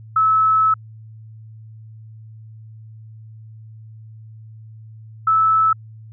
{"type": "tone pair in turn", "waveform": "sine", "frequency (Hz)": [1300, 1308.3], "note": ["E6", "E6"], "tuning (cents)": [-24, -13], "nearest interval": "unison", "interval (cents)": 11, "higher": "second", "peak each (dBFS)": -12, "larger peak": "neither", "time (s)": [[0.16, 0.74], [5.27, 5.73]], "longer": "first", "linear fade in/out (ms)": 5, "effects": ["added 110 Hz sine -37 dBFS peak until 6.12 s"]}